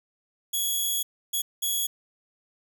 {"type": "tone bursts at uneven times", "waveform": "5% pulse", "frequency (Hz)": 3351, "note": "G#7", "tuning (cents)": 15, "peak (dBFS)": -17, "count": 3, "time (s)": [[0.53, 1.03], [1.33, 1.42], [1.62, 1.87]], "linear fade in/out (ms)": 10, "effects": ["9-bit"]}